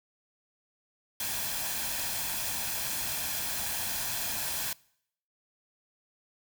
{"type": "noise with comb filter", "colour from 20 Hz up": "white", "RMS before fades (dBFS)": -33, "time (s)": [1.2, 4.73], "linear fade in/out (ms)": 2, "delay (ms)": 1.2, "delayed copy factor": 0.5, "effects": ["noise-tail reverb RT60 0.7 s tail -24 dB re dry"]}